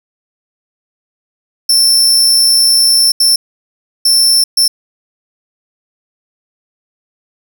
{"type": "tone bursts at uneven times", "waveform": "sawtooth", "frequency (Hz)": 5370, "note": "E8", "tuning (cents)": 31, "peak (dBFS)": -4, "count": 4, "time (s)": [[1.69, 3.12], [3.2, 3.36], [4.05, 4.44], [4.57, 4.68]], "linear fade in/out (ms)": 5, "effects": []}